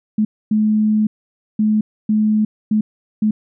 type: tone bursts at uneven times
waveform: sine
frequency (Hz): 214.3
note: A3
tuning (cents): -45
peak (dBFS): -12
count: 6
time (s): 0.18-0.25 / 0.51-1.07 / 1.59-1.81 / 2.09-2.45 / 2.71-2.81 / 3.22-3.31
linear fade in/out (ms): 5
effects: none